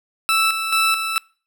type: tone with tremolo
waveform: 20% pulse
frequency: 1318.5 Hz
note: E6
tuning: in tune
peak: -10 dBFS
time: 0.29-1.18 s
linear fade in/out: 0 ms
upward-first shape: square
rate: 2.3 Hz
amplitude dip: 55%
effects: noise-tail reverb RT60 0.4 s tail -26 dB re dry